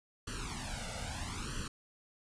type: noise with flanger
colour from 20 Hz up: pink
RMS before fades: -40 dBFS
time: 0.27-1.68 s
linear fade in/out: 5 ms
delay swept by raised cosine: 0.67 to 1.43 ms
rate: 0.77 Hz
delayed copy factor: +0.95
effects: resampled to 22050 Hz